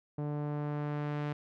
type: tone with low-pass filter sweep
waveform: sawtooth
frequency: 147.5 Hz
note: D3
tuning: 8 cents sharp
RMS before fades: -35 dBFS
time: 0.18-1.33 s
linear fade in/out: 5 ms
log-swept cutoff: 700 to 2600 Hz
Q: 0.78
effects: none